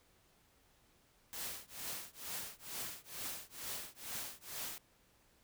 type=noise with tremolo; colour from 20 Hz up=white; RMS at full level=-41 dBFS; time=1.33-4.78 s; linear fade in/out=0 ms; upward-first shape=triangle; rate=2.2 Hz; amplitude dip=100%; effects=pink hiss -70 dBFS RMS until 5.43 s